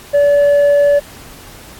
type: tone with tanh clipping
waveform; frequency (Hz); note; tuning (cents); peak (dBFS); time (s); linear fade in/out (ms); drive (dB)
sine; 575; D5; -37; -8; 0.13-1; 20; 3
effects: pink hiss -37 dBFS RMS until 1.79 s + AAC 64 kbps